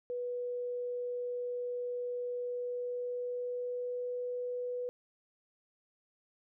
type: tone with pitch glide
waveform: sine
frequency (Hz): 490 to 493.1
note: B4 to B4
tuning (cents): -14 to -3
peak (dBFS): -34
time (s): 0.1-4.89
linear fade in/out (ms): 0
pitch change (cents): +11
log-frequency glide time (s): 2.45-4.12
effects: none